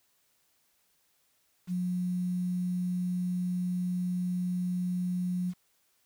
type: tone with quantisation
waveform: sine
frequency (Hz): 180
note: F#3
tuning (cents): -47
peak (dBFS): -28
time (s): 1.67-5.54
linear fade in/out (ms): 50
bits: 9
effects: white hiss -71 dBFS RMS until 6.05 s